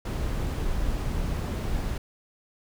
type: noise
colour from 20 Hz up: brown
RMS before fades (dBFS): -28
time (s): 0.05-1.98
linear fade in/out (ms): 5
effects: none